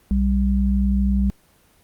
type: tone pair together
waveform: sine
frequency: 61.8 / 197.45 Hz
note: B1 / G3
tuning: +2 / +13 cents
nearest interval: octave + minor sixth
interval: 2011 cents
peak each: -18 / -19 dBFS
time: 0.11-1.3 s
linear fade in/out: 0 ms
effects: pink hiss -57 dBFS RMS until 1.83 s + Opus 24 kbps